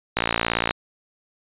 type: click train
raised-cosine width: 0.3 ms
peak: -3 dBFS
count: 32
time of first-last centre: 0.17-0.709 s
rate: 57.5 Hz
effects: resampled to 8000 Hz